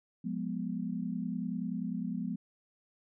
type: chord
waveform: sine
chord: F diminished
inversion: none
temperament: equal with one note detuned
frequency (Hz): 177.36 / 207.7 / 246.9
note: F3 / Ab3 / Cb4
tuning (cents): +27 / 0 / 0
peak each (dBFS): -37 / -37 / -37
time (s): 0.24-2.36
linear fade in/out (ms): 10
effects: none